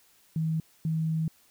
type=tone pair in turn; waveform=sine; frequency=160 / 160 Hz; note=D#3 / D#3; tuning=+49 / +49 cents; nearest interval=unison; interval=0 cents; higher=neither; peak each=-25 dBFS; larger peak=neither; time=0.36-0.6 / 0.85-1.28 s; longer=second; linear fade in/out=2 ms; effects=white hiss -62 dBFS RMS until 1.5 s